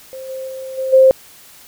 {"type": "tone with level steps", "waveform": "sine", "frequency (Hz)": 526, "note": "C5", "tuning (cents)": 9, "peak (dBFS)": [-28, -24, -26, -18, -5], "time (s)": [0.13, 1.11], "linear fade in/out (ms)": 0, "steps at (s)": [0.28, 0.47, 0.77, 0.92], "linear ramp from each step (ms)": 20, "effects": ["white hiss -43 dBFS RMS until 1.67 s"]}